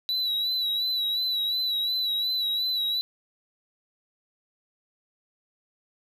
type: tone with vibrato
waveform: triangle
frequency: 3935 Hz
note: B7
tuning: 7 cents flat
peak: -23 dBFS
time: 0.09-3.01 s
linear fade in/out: 0 ms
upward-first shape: sine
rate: 2.8 Hz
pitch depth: 48 cents each way
effects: none